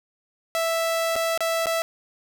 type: tone with dropouts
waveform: sawtooth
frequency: 659.3 Hz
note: E5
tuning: in tune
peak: -18 dBFS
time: 0.55-1.82 s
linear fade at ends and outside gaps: 0 ms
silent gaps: 1.156-1.162 / 1.376-1.406 / 1.658-1.668 s
effects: none